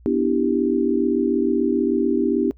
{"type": "chord", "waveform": "sine", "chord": "E minor seventh", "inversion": "second", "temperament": "equal", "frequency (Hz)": [246.9, 293.7, 329.6, 392], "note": ["B3", "D4", "E4", "G4"], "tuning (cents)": [0, 0, 0, 0], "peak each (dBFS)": [-22, -22, -23, -22], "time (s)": [0.06, 2.51], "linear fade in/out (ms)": 0, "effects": ["noise-tail reverb RT60 0.1 s tail -22 dB re dry", "added 60 Hz sine -45 dBFS peak until 2.57 s"]}